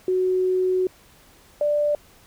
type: tone pair in turn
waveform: sine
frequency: 370 / 589.9 Hz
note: F#4 / D5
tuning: 0 / +8 cents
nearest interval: minor sixth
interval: 808 cents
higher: second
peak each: -18 dBFS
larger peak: neither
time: 0.08-0.87 / 1.61-1.95 s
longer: first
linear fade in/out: 2 ms
effects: pink hiss -53 dBFS RMS until 2.26 s